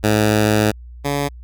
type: tone pair in turn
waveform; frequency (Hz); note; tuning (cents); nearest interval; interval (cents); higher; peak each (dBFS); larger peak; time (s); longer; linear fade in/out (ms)
10% pulse; 106.7 / 142.43; G#2 / C#3; +47 / +47; perfect fourth; 500; second; -5 / -10; first; 0.03-0.72 / 1.04-1.29; first; 20
effects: added 60 Hz sine -34 dBFS peak until 1.43 s